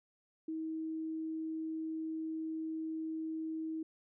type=tone; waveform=sine; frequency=319 Hz; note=D#4; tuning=43 cents sharp; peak=-36 dBFS; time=0.48-3.83 s; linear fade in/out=5 ms; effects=none